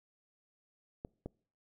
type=clicks; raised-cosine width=2 ms; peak=-27 dBFS; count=2; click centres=1.049 / 1.26 s; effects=noise-tail reverb RT60 0.5 s tail -26 dB re dry